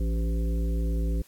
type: harmonic tone with a mistuned harmonic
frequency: 56.3 Hz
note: A1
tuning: 40 cents sharp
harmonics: 1 / 3 / 5 / 7 / 9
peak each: -24 / -34 / -38 / -41 / -43 dBFS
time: 0-1.22 s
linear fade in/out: 5 ms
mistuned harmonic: 7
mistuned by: -22 cents
effects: white hiss -58 dBFS RMS until 1.27 s + AAC 64 kbps